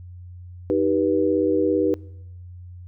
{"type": "chord", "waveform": "sine", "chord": "Eb augmented", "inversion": "none", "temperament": "just", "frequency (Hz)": [311.1, 388.9, 486.1], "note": ["Eb4", "G4", "B4"], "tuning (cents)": [0, -14, -28], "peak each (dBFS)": -22, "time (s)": [0.7, 1.94], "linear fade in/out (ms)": 0, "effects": ["noise-tail reverb RT60 0.9 s tail -23 dB re dry", "added 89 Hz sine -37 dBFS peak until 2.87 s"]}